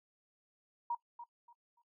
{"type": "tone with echo", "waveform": "sine", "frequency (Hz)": 948, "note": "A#5", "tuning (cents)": 29, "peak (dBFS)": -32, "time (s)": [0.9, 0.95], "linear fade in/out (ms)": 5, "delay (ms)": 290, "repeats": 3, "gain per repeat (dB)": -12, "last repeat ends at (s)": 1.82, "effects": ["noise-tail reverb RT60 0.1 s tail -20 dB re dry"]}